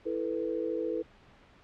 sine chord, E suspended fourth, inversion none, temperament equal, 329.6 / 440 / 493.9 Hz, E4 / A4 / B4, 0 / 0 / 0 cents, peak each -34 dBFS, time 0.05-1.03 s, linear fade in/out 20 ms, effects pink hiss -58 dBFS RMS until 1.63 s + low-pass 3000 Hz 12 dB/octave

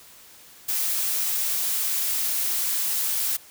blue noise, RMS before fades -25 dBFS, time 0.68-3.37 s, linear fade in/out 10 ms, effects white hiss -49 dBFS RMS until 3.5 s

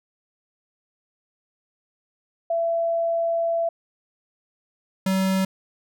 sine / square tone pair in turn, 670 / 190.31 Hz, E5 / F#3, +28 / +49 cents, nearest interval octave + minor seventh, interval 2179 cents, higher first, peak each -20 dBFS, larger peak neither, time 2.5-3.69 / 5.06-5.45 s, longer first, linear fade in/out 5 ms, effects none

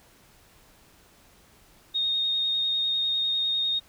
sine tone with vibrato, 3707 Hz, A#7, 10 cents flat, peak -23 dBFS, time 1.94-3.8 s, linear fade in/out 20 ms, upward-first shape sine, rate 10 Hz, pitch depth 12 cents each way, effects pink hiss -57 dBFS RMS until 3.88 s

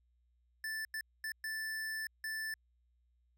square tone bursts at uneven times, 1760 Hz, A6, in tune, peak -38 dBFS, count 5, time 0.64-0.85 / 0.94-1.01 / 1.24-1.32 / 1.44-2.07 / 2.24-2.54 s, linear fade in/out 2 ms, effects added 60 Hz sine -70 dBFS peak until 3.37 s

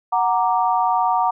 sine chord, Gb augmented, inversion none, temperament equal, 740 / 932.3 / 1174.7 Hz, Gb5 / Bb5 / D6, 0 / 0 / 0 cents, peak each -19 / -19 / -23 dBFS, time 0.12-1.31 s, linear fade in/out 10 ms, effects none

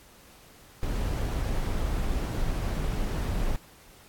brown noise, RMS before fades -28 dBFS, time 0.83-3.56 s, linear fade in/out 0 ms, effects pink hiss -54 dBFS RMS until 4.08 s + AAC 64 kbps

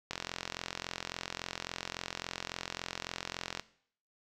click train, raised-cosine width 0.2 ms, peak -18 dBFS, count 153, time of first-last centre 0.11-3.596 s, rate 43.6 Hz, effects noise-tail reverb RT60 0.6 s tail -18 dB re dry

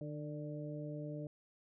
harmonic tone with a mistuned harmonic, 150.2 Hz, D3, 39 cents sharp, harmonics 1 / 2 / 3 / 4, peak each -43 / -46 / -51 / -48 dBFS, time 0.01-1.27 s, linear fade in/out 2 ms, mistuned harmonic 4, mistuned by -28 cents, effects none

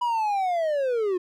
triangle linear sweep, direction down, 984 to 350.2 Hz, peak -20 dBFS, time 0.01-1.18 s, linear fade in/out 10 ms, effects none

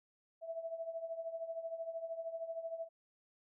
sine tone with tremolo, 659 Hz, E5, 1 cent flat, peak -36 dBFS, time 0.41-2.89 s, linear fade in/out 50 ms, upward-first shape triangle, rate 13 Hz, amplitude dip 80%, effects none

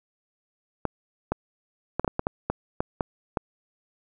clicks, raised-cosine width 1 ms, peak -10 dBFS, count 11, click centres 0.853 / 1.32 / 1.996 / 2.046 / 2.078 / 2.194 / 2.269 / 2.5 / 2.805 / 3.008 / 3.372 s, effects none

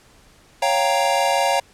square chord, G half-diminished seventh, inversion second, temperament equal, 554.4 / 698.5 / 784 / 932.3 Hz, Db5 / F5 / G5 / Bb5, 0 / 0 / 0 / 0 cents, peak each -23 dBFS, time 0.62-1.6 s, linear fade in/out 5 ms, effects pink hiss -52 dBFS RMS until 1.73 s + low-pass 10000 Hz 12 dB/octave

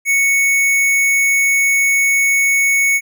square tone, 2217 Hz, C#7, in tune, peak -12 dBFS, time 0.05-3.01 s, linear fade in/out 50 ms, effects none

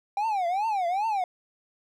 triangle tone with vibrato, 784 Hz, G5, in tune, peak -22 dBFS, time 0.17-1.24 s, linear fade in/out 2 ms, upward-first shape triangle, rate 2.5 Hz, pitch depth 270 cents each way, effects none

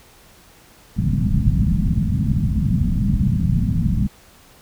white low-pass noise, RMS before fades -18 dBFS, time 0.96-4.08 s, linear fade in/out 20 ms, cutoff 220 Hz, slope 48 dB/octave, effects pink hiss -49 dBFS RMS until 4.61 s

